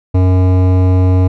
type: tone with hard clipping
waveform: sine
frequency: 92.2 Hz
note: F#2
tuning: 6 cents flat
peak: -9 dBFS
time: 0.14-1.28 s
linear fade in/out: 10 ms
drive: 15 dB
effects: none